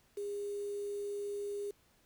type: tone with quantisation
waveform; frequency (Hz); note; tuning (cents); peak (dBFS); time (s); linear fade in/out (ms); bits
sine; 407; G#4; -35; -36; 0.17-1.71; 5; 9
effects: pink hiss -69 dBFS RMS until 2.05 s